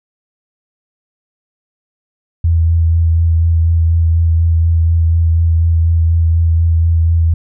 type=tone with vibrato; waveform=sine; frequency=82.7 Hz; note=E2; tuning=6 cents sharp; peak=-8 dBFS; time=2.44-7.34 s; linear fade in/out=5 ms; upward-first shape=sine; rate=4.1 Hz; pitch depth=18 cents each way; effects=none